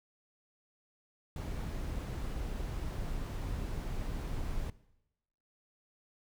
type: noise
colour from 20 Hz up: brown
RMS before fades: -37 dBFS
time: 1.36-4.7 s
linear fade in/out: 2 ms
effects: noise-tail reverb RT60 0.9 s tail -20 dB re dry